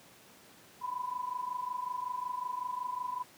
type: tone pair together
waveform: sine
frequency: 987.8 / 1013.2 Hz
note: B5 / B5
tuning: 0 / +44 cents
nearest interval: unison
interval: 44 cents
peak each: -36 / -38 dBFS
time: 0.81-3.24 s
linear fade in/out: 20 ms
effects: pink hiss -57 dBFS RMS until 3.37 s + high-pass 150 Hz 12 dB/octave